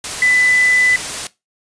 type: tone in noise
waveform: sine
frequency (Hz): 1998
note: B6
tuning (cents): +20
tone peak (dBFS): -10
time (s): 0.22-0.96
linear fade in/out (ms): 2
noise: white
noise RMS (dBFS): -24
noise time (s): 0.04-1.27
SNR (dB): +11
effects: noise-tail reverb RT60 0.2 s tail -18 dB re dry + resampled to 22050 Hz